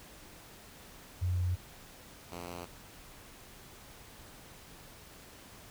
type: tone pair in turn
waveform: sine / 5% pulse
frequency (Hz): 90 / 87.24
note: F#2 / F2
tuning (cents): -47 / -1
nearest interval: minor second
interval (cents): 54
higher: first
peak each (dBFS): -28 / -30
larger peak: first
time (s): 1.21-1.56 / 2.31-2.66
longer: neither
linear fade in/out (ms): 20
effects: pink hiss -53 dBFS RMS until 5.7 s